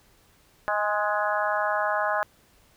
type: harmonic tone with a mistuned harmonic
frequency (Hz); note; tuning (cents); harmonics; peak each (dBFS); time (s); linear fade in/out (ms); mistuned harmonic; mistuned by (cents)
209.3; G#3; +14; 3 / 4 / 5 / 6 / 7 / 8; -28 / -29 / -30 / -31 / -31 / -32; 0.68-2.23; 0; 4; -22
effects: pink hiss -60 dBFS RMS until 2.76 s